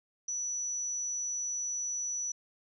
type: tone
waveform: sine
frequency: 5920 Hz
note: F#8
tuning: in tune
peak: -32 dBFS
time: 0.28-2.32 s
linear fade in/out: 5 ms
effects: none